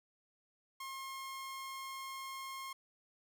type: tone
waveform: sawtooth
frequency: 1072 Hz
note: C6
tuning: 42 cents sharp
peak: -39 dBFS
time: 0.8-2.73 s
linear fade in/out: 5 ms
effects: none